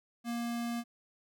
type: tone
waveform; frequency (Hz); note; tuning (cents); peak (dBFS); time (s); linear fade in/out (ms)
square; 235.7; A#3; +19; -34; 0.24-0.84; 50
effects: none